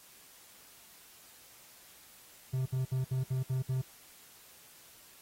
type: tone bursts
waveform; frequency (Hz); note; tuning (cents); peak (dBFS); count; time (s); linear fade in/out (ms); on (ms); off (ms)
triangle; 130; C3; -11; -27; 7; 2.53-3.818; 10; 130; 63
effects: white hiss -57 dBFS RMS until 5.21 s + AAC 48 kbps